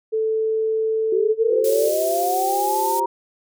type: tone with pitch glide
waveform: sine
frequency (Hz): 440 to 442.8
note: A4 to A4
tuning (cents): 0 to +11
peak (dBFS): -18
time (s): 0.12-1.9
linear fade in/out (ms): 20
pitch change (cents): +11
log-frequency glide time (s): 0.22-1.62
type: linear sweep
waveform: sine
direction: up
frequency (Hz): 370 to 950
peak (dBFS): -19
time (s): 1.12-3.06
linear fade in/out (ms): 5
type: chord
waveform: sine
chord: F suspended second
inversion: none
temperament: equal with one note detuned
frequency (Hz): 357.2 / 392 / 523.3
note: F4 / G4 / C5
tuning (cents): +39 / 0 / 0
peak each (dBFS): -29 / -26 / -29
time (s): 1.5-3.06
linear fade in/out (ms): 10
type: high-pass noise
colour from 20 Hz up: pink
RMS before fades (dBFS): -31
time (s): 1.64-3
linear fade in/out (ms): 5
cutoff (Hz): 7200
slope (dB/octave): 12
effects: none